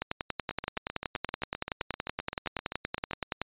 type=two click trains; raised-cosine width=0.3 ms; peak=-14 / -18 dBFS; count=37 / 21; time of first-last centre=0.02-3.416 / 0.51-3.111 s; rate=10.6 / 7.69 Hz; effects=resampled to 8000 Hz